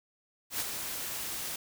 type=noise with ADSR envelope; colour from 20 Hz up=white; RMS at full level=-31 dBFS; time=0.5-1.56 s; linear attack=99 ms; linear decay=30 ms; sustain=-6 dB; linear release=3 ms; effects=none